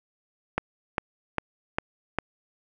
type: click train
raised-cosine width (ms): 0.5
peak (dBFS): -9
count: 5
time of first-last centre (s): 0.58-2.186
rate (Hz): 2.49
effects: none